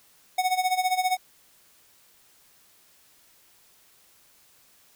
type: tone with tremolo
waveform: square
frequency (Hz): 740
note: F#5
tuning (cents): 0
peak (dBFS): -20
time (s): 0.38-1.17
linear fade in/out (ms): 5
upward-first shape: sine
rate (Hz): 15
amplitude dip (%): 80
effects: white hiss -59 dBFS RMS until 4.95 s